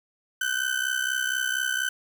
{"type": "ring-modulated tone", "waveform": "35% pulse", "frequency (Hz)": 1521, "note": "F#6", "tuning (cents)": 47, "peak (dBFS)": -20, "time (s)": [0.41, 1.89], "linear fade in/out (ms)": 0, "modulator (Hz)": 32.1, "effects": []}